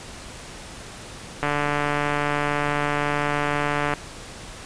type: click train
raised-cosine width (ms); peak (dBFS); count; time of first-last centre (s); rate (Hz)
0.5; -8; 367; 1.43-3.937; 146
effects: pink hiss -39 dBFS RMS until 4.65 s + resampled to 22050 Hz